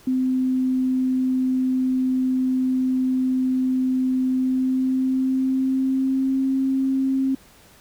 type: tone with pitch glide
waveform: sine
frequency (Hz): 257.9 to 266.5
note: C4 to C4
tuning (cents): -25 to +32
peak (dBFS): -18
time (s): 0.07-7.35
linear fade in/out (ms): 5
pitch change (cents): +57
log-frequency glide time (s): 4.34-6.45
effects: pink hiss -51 dBFS RMS until 7.8 s